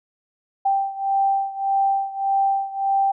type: beating tone pair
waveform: sine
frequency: 784 / 785.7 Hz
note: G5 / G5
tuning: 0 / +4 cents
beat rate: 1.7 Hz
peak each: -20 / -23 dBFS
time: 0.65-3.12 s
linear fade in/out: 10 ms
effects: none